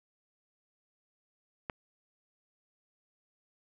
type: click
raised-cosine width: 0.5 ms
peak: -20 dBFS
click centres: 1.698 s
effects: none